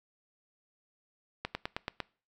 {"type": "slowing click train", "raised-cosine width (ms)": 0.3, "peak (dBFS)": -17, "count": 6, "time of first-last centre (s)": [1.45, 2.003], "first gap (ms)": 100, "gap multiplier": 1.05, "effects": ["noise-tail reverb RT60 0.4 s tail -23 dB re dry"]}